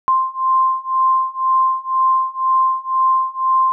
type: beating tone pair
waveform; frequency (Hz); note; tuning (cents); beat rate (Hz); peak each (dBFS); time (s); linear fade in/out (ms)
sine; 1046.5 / 1048.5; C6 / C6; 0 / +3; 2; -17 / -16; 0.08-3.72; 0
effects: none